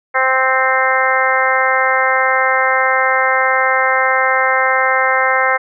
harmonic tone, 261.6 Hz, C4, in tune, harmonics 2 / 3 / 4 / 5 / 6 / 7 / 8, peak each -19 / -19 / -19 / -19 / -19 / -19 / -19 dBFS, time 0.14-5.58 s, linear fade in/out 20 ms, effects none

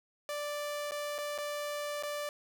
sawtooth tone with dropouts, 587 Hz, D5, 1 cent flat, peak -31 dBFS, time 0.29-2.29 s, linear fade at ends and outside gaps 1 ms, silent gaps 0.91-0.919 / 1.182-1.186 / 1.379-1.385 / 2.026-2.034 s, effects none

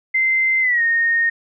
sine tone with pitch glide, 2076 to 1849.5 Hz, C7 to A#6, -14 to -14 cents, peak -14 dBFS, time 0.14-1.3 s, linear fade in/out 10 ms, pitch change -200 cents, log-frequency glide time 0.61-0.82 s, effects none

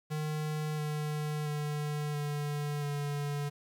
square tone with pitch steps, 153 / 150.89 / 148.82 / 146.77 / 144.75 Hz, D#3 / D3 / D3 / D3 / D3, -29 / +47 / +23 / -1 / -25 cents, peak -33 dBFS, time 0.1-3.5 s, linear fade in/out 20 ms, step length 680 ms, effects 10-bit

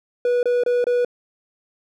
triangle tone bursts, 487.9 Hz, B4, 21 cents flat, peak -14 dBFS, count 4, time 0.25-1.048 s, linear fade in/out 2 ms, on 180 ms, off 26 ms, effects none

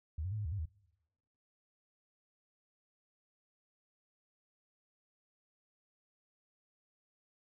sine tone with pitch steps, 77.5 / 93.6 / 107.8 / 104.5 / 77 / 100.8 / 78.5 Hz, D#2 / F#2 / A2 / G#2 / D#2 / G2 / D#2, -6 / +20 / -35 / +11 / -17 / +49 / +16 cents, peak -35 dBFS, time 0.18-0.656 s, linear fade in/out 5 ms, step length 68 ms, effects noise-tail reverb RT60 1.0 s tail -25 dB re dry

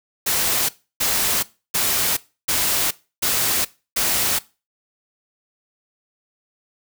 white noise bursts, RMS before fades -20 dBFS, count 6, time 0.26-4.39 s, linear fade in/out 10 ms, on 430 ms, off 310 ms, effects noise-tail reverb RT60 0.3 s tail -20 dB re dry

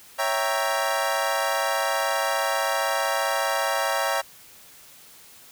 25% pulse chord, C# diminished seventh, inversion none, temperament equal, 554.4 / 659.3 / 784 / 932.3 Hz, C#5 / E5 / G5 / Bb5, 0 / 0 / 0 / 0 cents, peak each -24 / -24 / -25 / -25 dBFS, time 0.18-4.22 s, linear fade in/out 20 ms, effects white hiss -49 dBFS RMS until 5.51 s

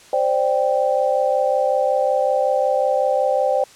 sine chord, C suspended second, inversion none, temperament just, 523.3 / 588.7 / 784.9 Hz, C5 / D5 / G5, 0 / +4 / +2 cents, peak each -19 / -20 / -21 dBFS, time 0.13-3.64 s, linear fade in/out 2 ms, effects white hiss -46 dBFS RMS until 3.75 s + low-pass 8000 Hz 12 dB/octave

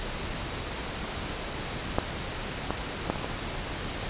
clicks, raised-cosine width 1 ms, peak -8 / -13 / -10 / -19 / -17 dBFS, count 5, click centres 1.985 / 2.706 / 3.1 / 3.158 / 3.245 s, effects pink hiss -34 dBFS RMS until 4.09 s + resampled to 8000 Hz

